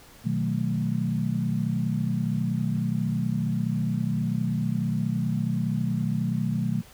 sine chord, B dominant seventh, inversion none, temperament equal, 123.47 / 155.56 / 185 / 220 Hz, B2 / D#3 / F#3 / A3, 0 / 0 / 0 / 0 cents, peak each -29 dBFS, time 0.24-6.82 s, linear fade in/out 20 ms, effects pink hiss -51 dBFS RMS until 6.93 s

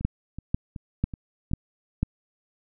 two click trains, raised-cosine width 5 ms, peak -23 / -10 dBFS, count 5 / 5, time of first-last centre 0.01-1.514 / 0.05-2.03 s, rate 2.66 / 2.02 Hz, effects none

